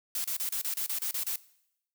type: noise bursts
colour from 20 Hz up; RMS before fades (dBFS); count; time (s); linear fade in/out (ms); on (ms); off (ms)
blue; -32; 10; 0.15-1.359; 2; 93; 31
effects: noise-tail reverb RT60 0.8 s tail -20 dB re dry